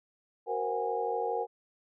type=tone cluster; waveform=sine; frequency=376.8 / 468.5 / 521 / 735 / 820 Hz; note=F#4 / A#4 / C5 / F#5 / G#5; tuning=+32 / +9 / -7 / -12 / -22 cents; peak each=-40 / -32 / -39 / -37 / -34 dBFS; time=0.46-1.47 s; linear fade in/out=50 ms; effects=none